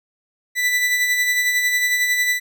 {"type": "tone with tremolo", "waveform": "40% pulse", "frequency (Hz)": 1980, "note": "B6", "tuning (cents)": 4, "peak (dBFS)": -14, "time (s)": [0.55, 2.4], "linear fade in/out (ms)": 50, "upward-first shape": "sine", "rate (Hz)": 11, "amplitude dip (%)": 40, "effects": []}